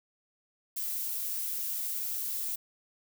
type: noise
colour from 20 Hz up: violet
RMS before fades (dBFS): -34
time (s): 0.76-2.56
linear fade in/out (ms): 10
effects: none